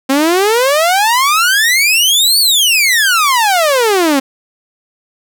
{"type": "exponential two-way sweep", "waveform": "sawtooth", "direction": "up then down", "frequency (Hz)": [261.6, 4588, 261.6], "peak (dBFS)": -5, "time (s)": [0.09, 4.2], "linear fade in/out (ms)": 10, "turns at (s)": 2.39, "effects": []}